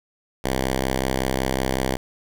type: tone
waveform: 5% pulse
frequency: 65.41 Hz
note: C2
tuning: in tune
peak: -10 dBFS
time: 0.44-1.97 s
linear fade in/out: 5 ms
effects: none